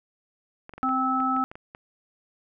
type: clicks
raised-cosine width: 0.5 ms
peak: -26 dBFS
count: 10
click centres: 0.694 / 0.737 / 0.78 / 0.832 / 0.891 / 1.203 / 1.365 / 1.515 / 1.555 / 1.749 s
type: harmonic tone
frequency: 260.8 Hz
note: C4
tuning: 5 cents flat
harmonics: 1 / 3 / 5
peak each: -27 / -29 / -24 dBFS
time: 0.83-1.44 s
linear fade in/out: 0 ms
effects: none